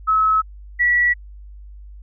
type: tone pair in turn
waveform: sine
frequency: 1291 / 1941.5 Hz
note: E6 / B6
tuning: -37 / -30 cents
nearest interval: perfect fifth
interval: 707 cents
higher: second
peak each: -13 dBFS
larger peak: neither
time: 0.07-0.42 / 0.79-1.14 s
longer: neither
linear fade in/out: 20 ms
effects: added 50 Hz sine -36 dBFS peak until 2.02 s